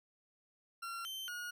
40% pulse tone with pitch steps, 1369 / 3103 / 1442 Hz, F6 / G7 / F#6, -35 / -18 / -45 cents, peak -40 dBFS, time 0.82-1.51 s, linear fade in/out 10 ms, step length 230 ms, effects none

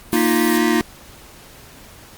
white high-pass noise, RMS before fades -28 dBFS, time 0.12-0.58 s, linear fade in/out 5 ms, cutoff 3300 Hz, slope 96 dB/octave
square chord, Bb suspended fourth, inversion none, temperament equal, 233.1 / 311.1 / 349.2 Hz, Bb3 / Eb4 / F4, 0 / 0 / 0 cents, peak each -20 dBFS, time 0.13-0.81 s, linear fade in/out 0 ms
sine tone with vibrato, 1917 Hz, A#6, 48 cents sharp, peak -26 dBFS, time 0.16-0.81 s, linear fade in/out 5 ms, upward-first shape sine, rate 4.5 Hz, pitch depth 38 cents each way
effects pink hiss -43 dBFS RMS until 2.17 s + Opus 48 kbps

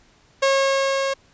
sawtooth tone with level ramp, 544 Hz, C#5, 33 cents flat, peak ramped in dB -11 to -17 dBFS, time 0.42-1.14 s, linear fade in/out 10 ms, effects pink hiss -56 dBFS RMS until 1.33 s + resampled to 16000 Hz

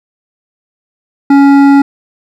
triangle tone with hard clipping, 279.3 Hz, C#4, 13 cents sharp, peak -4 dBFS, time 1.3-1.82 s, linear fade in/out 5 ms, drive 15 dB, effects none

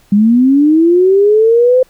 sine linear sweep, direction up, 197.7 to 518 Hz, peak -5 dBFS, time 0.12-1.83 s, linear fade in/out 5 ms, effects pink hiss -50 dBFS RMS until 1.89 s

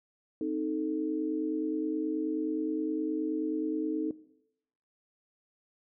sine chord, A diminished, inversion first, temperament equal, 261.6 / 311.1 / 440 Hz, C4 / Eb4 / A4, 0 / 0 / 0 cents, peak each -37 / -31 / -36 dBFS, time 0.41-4.11 s, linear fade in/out 2 ms, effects noise-tail reverb RT60 0.8 s tail -18 dB re dry

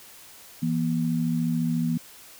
sine tone pair together, 165 / 239.1 Hz, E3 / A#3, +2 / +44 cents, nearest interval tritone, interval 642 cents, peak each -25 dBFS, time 0.62-1.98 s, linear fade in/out 10 ms, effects white hiss -48 dBFS RMS until 2.39 s

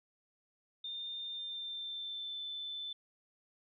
sine tone with pitch glide, 3616 to 3525 Hz, A7 to A7, +47 to +2 cents, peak -39 dBFS, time 0.84-2.93 s, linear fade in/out 5 ms, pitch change -45 cents, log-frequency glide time 1.24-2.41 s, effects none

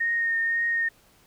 sine tone with vibrato, 1846 Hz, A#6, 17 cents flat, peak -22 dBFS, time 0-0.89 s, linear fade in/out 10 ms, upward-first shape triangle, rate 1.9 Hz, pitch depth 19 cents each way, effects pink hiss -59 dBFS RMS until 1.26 s

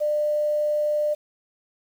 sine tone with quantisation, 598 Hz, D5, 31 cents sharp, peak -20 dBFS, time 0-1.15 s, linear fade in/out 20 ms, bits 8, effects none

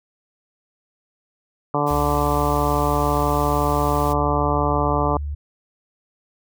harmonic tone, 145.9 Hz, D3, 11 cents flat, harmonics 1 / 2 / 3 / 4 / 5 / 6 / 7 / 8, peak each -26 / -26 / -26 / -26 / -26 / -26 / -26 / -26 dBFS, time 1.74-5.17 s, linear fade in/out 2 ms
white noise, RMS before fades -38 dBFS, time 1.86-4.14 s, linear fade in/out 20 ms
sine tone with pitch glide, 68.1 to 72.57 Hz, C#2 to D2, -30 to -20 cents, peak -24 dBFS, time 1.9-5.35 s, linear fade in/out 10 ms, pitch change +110 cents, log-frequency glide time 3.34-4.49 s
effects none

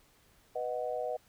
sine chord, B major, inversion none, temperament equal, 493.9 / 622.3 / 740 Hz, B4 / D#5 / F#5, 0 / 0 / 0 cents, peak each -36 / -36 / -38 dBFS, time 0.55-1.17 s, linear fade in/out 10 ms, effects pink hiss -65 dBFS RMS until 1.28 s

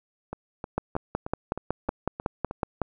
two click trains, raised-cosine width 1 ms, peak -19 / -11 dBFS, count 8 / 12, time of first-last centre 0.33-2.511 / 0.78-2.817 s, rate 3.21 / 5.4 Hz, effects none

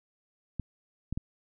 clicks, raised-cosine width 5 ms, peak -20 dBFS, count 3, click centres 0.597 / 1.126 / 1.175 s, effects none

